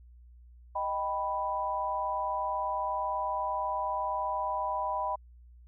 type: chord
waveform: sine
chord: Eb augmented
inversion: none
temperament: equal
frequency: 622.3 / 784 / 987.8 Hz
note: Eb5 / G5 / B5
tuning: 0 / 0 / 0 cents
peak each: -36 / -35 / -31 dBFS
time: 0.75-5.16 s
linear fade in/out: 10 ms
effects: added 60 Hz sine -51 dBFS peak until 5.67 s